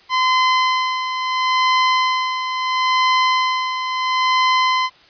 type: tone with tremolo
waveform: sawtooth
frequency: 1027 Hz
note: C6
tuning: 33 cents flat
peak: -9 dBFS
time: 0.09-4.9 s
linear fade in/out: 50 ms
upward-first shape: sine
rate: 0.74 Hz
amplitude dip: 60%
effects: white hiss -49 dBFS RMS until 5.09 s + resampled to 11025 Hz